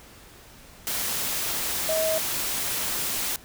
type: tone in noise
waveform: sine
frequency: 637 Hz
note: D#5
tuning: 41 cents sharp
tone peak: -23 dBFS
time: 1.89-2.18 s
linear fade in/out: 0 ms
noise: white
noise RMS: -28 dBFS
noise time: 0.87-3.36 s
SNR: +2 dB
effects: pink hiss -49 dBFS RMS until 3.44 s